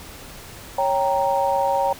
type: chord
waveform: sine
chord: G diminished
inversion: second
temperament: equal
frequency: 554.4 / 784 / 932.3 Hz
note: Db5 / G5 / Bb5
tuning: 0 / 0 / 0 cents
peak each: -22 dBFS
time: 0.78-1.93 s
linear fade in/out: 5 ms
effects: pink hiss -40 dBFS RMS until 1.99 s